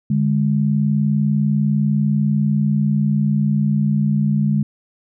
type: tone pair together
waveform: sine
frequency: 146.54 / 206.6 Hz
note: D3 / G#3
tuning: -3 / -9 cents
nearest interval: tritone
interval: 594 cents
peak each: -17 dBFS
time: 0.1-4.63 s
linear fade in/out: 5 ms
effects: none